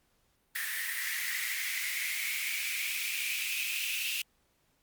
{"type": "noise with high-pass filter sweep", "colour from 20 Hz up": "white", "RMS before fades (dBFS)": -34, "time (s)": [0.55, 4.22], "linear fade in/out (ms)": 5, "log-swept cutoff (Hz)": [1800, 2700], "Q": 7.9, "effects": ["pink hiss -72 dBFS RMS until 4.82 s", "Opus 48 kbps"]}